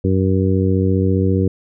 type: harmonic tone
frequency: 94.8 Hz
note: F#2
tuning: 43 cents sharp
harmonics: 1 / 2 / 3 / 4 / 5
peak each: -16 / -19 / -21 / -22 / -23 dBFS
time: 0.04-1.48 s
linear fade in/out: 5 ms
effects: none